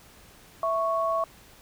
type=tone pair together; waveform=sine; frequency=659 / 1108.3 Hz; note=E5 / C#6; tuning=-1 / -1 cents; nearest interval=major sixth; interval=900 cents; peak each=-26 dBFS; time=0.63-1.24 s; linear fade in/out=2 ms; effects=pink hiss -53 dBFS RMS until 1.61 s